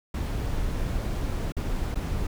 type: noise with dropouts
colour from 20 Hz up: brown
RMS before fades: -28 dBFS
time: 0.14-2.27 s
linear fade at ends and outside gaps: 5 ms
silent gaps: 1.522-1.566 / 1.946-1.955 s
effects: none